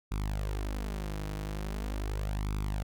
sawtooth tone with flanger, 51.1 Hz, G#1, 27 cents flat, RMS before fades -34 dBFS, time 0.11-2.83 s, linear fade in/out 10 ms, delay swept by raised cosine 0.82 to 6.32 ms, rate 0.41 Hz, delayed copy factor +0.7, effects none

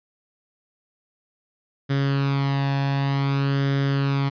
sawtooth tone with flanger, 138.59 Hz, C#3, in tune, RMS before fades -22 dBFS, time 1.89-4.3 s, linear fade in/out 20 ms, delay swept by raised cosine 0.58 to 1.16 ms, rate 0.54 Hz, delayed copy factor +0.6, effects resampled to 11025 Hz

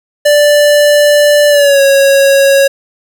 square tone with pitch glide, 587.3 to 551.1 Hz, D5 to C#5, 0 to -10 cents, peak -5 dBFS, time 0.25-2.68 s, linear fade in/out 10 ms, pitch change -110 cents, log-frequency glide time 1.49-1.81 s, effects 7-bit

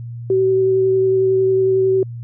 sine tone with vibrato, 380.7 Hz, F#4, 49 cents sharp, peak -12 dBFS, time 0.3-2.03 s, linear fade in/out 2 ms, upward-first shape triangle, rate 11 Hz, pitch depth 13 cents each way, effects added 118 Hz sine -27 dBFS peak until 2.23 s

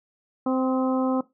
harmonic tone with a mistuned harmonic, 260 Hz, C4, 11 cents flat, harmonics 1 / 2 / 3 / 4 / 5, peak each -22 / -28 / -32 / -34 / -36 dBFS, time 0.46-1.21 s, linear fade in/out 5 ms, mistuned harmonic 5, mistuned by -28 cents, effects noise-tail reverb RT60 0.2 s tail -18 dB re dry

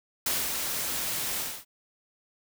white noise with ADSR envelope, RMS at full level -27 dBFS, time 0.26-1.65 s, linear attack 3 ms, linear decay 220 ms, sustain -4 dB, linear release 260 ms, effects none

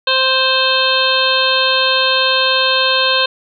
harmonic tone, 523.3 Hz, C5, in tune, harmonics 1 / 2 / 3 / 5 / 6 / 7 / 8, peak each -19 / -19 / -19 / -19 / -19 / -19 / -19 dBFS, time 0.07-3.26 s, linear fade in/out 5 ms, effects none

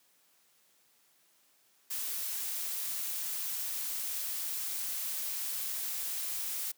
blue noise, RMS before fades -36 dBFS, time 1.9-6.72 s, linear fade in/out 10 ms, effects white hiss -68 dBFS RMS until 6.77 s + high-pass 150 Hz 12 dB/octave

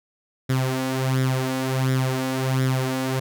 sawtooth tone with flanger, 130.81 Hz, C3, in tune, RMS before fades -23 dBFS, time 0.49-3.2 s, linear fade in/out 10 ms, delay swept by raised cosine 0.55 to 3.65 ms, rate 1.4 Hz, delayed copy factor +0.65, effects none

